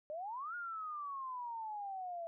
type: exponential two-way sweep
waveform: sine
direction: up then down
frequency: 587.3 to 1442 to 663 Hz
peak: -40 dBFS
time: 0.1-2.27 s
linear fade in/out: 0 ms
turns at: 0.55 s
effects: none